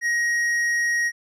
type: tone with tanh clipping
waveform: sine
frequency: 1886 Hz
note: A#6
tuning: 20 cents sharp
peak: -21 dBFS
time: 0.01-1.12 s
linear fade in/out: 50 ms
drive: 9 dB
effects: none